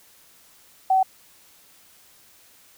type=tone; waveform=sine; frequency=760 Hz; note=F#5; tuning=46 cents sharp; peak=-15 dBFS; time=0.9-1.03 s; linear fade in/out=5 ms; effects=white hiss -54 dBFS RMS until 2.77 s